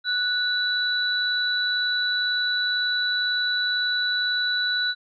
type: tone pair together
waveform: sine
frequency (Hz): 1480 / 3951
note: F#6 / B7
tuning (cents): 0 / 0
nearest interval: octave + perfect fourth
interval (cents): 1700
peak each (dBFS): -24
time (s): 0.04-4.95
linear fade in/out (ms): 50
effects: none

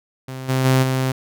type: tone with level steps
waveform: sawtooth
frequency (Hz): 130.81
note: C3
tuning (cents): 0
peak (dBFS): -25 / -13 / -9 / -14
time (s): 0.28-1.12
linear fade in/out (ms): 5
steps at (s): 0.48 / 0.64 / 0.82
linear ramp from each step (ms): 20
effects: none

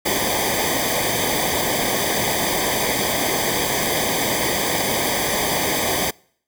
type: noise with comb filter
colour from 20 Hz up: pink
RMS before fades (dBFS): -21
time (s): 0.05-6.11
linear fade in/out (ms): 10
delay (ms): 0.73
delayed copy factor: -1
effects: noise-tail reverb RT60 0.6 s tail -26 dB re dry

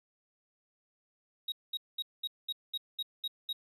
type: tone bursts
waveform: triangle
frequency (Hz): 3796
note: A#7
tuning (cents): +31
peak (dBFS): -31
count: 9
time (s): 1.48-3.529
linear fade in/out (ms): 5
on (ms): 41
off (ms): 210
effects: none

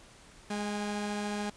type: tone pair together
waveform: sawtooth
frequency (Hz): 207.7 / 817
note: G#3 / G#5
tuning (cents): 0 / -29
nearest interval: 2 octaves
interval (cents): 2371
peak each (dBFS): -29 / -36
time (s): 0.5-1.5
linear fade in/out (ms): 5
effects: pink hiss -55 dBFS RMS until 1.56 s + resampled to 22050 Hz

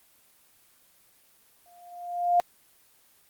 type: tone with exponential growth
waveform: sine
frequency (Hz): 703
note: F5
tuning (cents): +11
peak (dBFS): -16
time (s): 1.66-2.4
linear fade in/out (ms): 0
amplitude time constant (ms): 160
effects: white hiss -61 dBFS RMS until 3.29 s + Opus 24 kbps

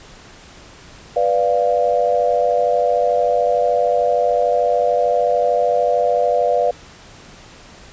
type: chord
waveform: sine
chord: B diminished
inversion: none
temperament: equal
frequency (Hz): 493.9 / 587.3 / 698.5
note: B4 / D5 / F5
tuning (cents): 0 / 0 / 0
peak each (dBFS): -18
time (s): 1.16-6.71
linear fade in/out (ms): 5
effects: pink hiss -42 dBFS RMS until 7.92 s + resampled to 16000 Hz

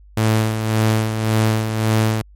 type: tone with tremolo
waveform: sawtooth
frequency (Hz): 110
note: A2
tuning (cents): 0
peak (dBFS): -9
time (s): 0.17-2.22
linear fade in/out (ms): 5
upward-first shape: sine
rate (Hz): 1.8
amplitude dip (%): 55
effects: added 50 Hz sine -42 dBFS peak until 2.35 s + MP3 64 kbps

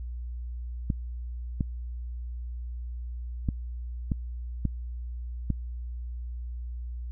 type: clicks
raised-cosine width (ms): 5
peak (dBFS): -14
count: 6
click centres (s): 0.902 / 1.608 / 3.488 / 4.118 / 4.653 / 5.503
effects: added 60 Hz sine -33 dBFS peak until 7.11 s

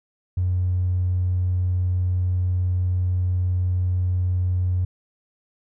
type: tone with tanh clipping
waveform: triangle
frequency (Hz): 90.6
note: F#2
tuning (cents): -36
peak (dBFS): -18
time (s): 0.37-4.85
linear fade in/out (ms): 5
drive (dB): 1
effects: none

